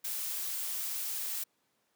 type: noise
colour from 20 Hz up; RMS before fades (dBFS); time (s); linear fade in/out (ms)
blue; -36; 0.04-1.44; 10
effects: pink hiss -75 dBFS RMS until 1.95 s + high-pass 200 Hz 12 dB/octave